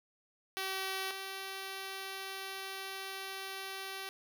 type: tone pair in turn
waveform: 5% pulse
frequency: 383 / 386.1 Hz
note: G4 / G4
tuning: -40 / -26 cents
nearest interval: unison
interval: 14 cents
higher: second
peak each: -24 / -29 dBFS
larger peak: first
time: 0.57-1.11 / 1.11-4.09 s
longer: second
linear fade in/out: 0 ms
effects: none